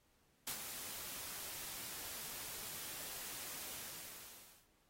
white noise with ADSR envelope, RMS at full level -40 dBFS, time 0.47-4.68 s, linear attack 4 ms, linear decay 85 ms, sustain -7 dB, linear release 1000 ms, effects pink hiss -75 dBFS RMS until 4.89 s + AAC 48 kbps

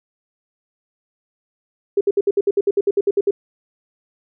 sine tone bursts, 401.1 Hz, G4, 40 cents sharp, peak -12 dBFS, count 14, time 1.97-3.309 s, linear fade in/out 5 ms, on 39 ms, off 61 ms, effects none

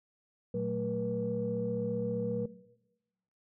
sine tone cluster, 118.1 / 186.2 / 221.2 / 481.3 Hz, A#2 / F#3 / A3 / B4, +23 / +11 / +9 / -45 cents, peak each -39 / -35 / -39 / -33 dBFS, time 0.54-2.46 s, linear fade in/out 5 ms, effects noise-tail reverb RT60 1.0 s tail -18 dB re dry + tanh soft clip ceiling -21 dBFS

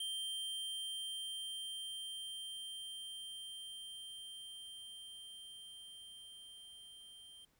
square tone with level ramp, 3150 Hz, G7, 8 cents sharp, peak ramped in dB -39 to -55 dBFS, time 0-7.45 s, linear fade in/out 5 ms, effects pink hiss -75 dBFS RMS until 7.59 s

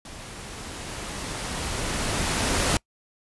pink noise with level ramp, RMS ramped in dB -41 to -22 dBFS, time 0.05-2.77 s, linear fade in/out 2 ms, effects noise-tail reverb RT60 0.1 s tail -25 dB re dry + resampled to 24000 Hz

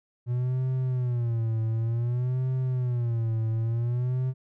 triangle tone with vibrato, 120.4 Hz, B2, 44 cents flat, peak -22 dBFS, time 0.26-4.34 s, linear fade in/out 50 ms, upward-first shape sine, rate 0.55 Hz, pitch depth 130 cents each way, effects none

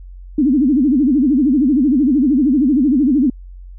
sine tone with vibrato, 273.7 Hz, C#4, 22 cents flat, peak -10 dBFS, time 0.38-3.3 s, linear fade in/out 5 ms, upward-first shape sine, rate 13 Hz, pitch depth 220 cents each way, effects added 45 Hz sine -32 dBFS peak until 3.78 s

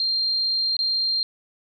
sine tone with dropouts, 4186 Hz, C8, in tune, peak -20 dBFS, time 0-1.23 s, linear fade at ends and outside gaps 1 ms, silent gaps 0.767-0.79 s, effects none

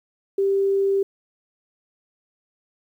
sine tone, 392.9 Hz, G4, 4 cents sharp, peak -17 dBFS, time 0.38-1.03 s, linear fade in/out 5 ms, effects 9-bit

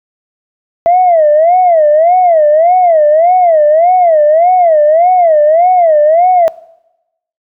sine tone with vibrato, 662 Hz, E5, 7 cents sharp, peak -3 dBFS, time 0.86-6.48 s, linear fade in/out 0 ms, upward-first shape sine, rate 1.7 Hz, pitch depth 190 cents each way, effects noise-tail reverb RT60 0.9 s tail -22 dB re dry + tanh soft clip ceiling 0 dBFS

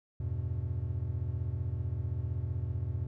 triangle chord, E minor, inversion none, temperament equal, 82.41 / 98 / 123.47 Hz, E2 / G2 / B2, 0 / 0 / 0 cents, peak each -34 dBFS, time 0.2-3.07 s, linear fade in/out 5 ms, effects none

